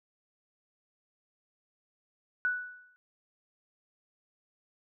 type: tone with exponential decay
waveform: sine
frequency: 1480 Hz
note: F#6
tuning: in tune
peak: -24 dBFS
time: 2.45-2.96 s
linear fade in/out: 0 ms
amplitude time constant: 110 ms
effects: none